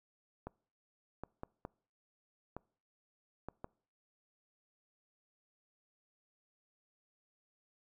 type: clicks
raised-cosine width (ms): 1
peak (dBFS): -28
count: 7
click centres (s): 0.47 / 1.236 / 1.434 / 1.651 / 2.566 / 3.486 / 3.644
effects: noise-tail reverb RT60 0.5 s tail -25 dB re dry